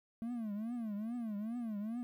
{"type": "tone with vibrato", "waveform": "triangle", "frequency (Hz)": 222.5, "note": "A3", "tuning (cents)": 20, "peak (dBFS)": -35, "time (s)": [0.22, 2.03], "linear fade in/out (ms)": 0, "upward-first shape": "triangle", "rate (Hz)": 2.4, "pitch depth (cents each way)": 190, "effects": ["12-bit"]}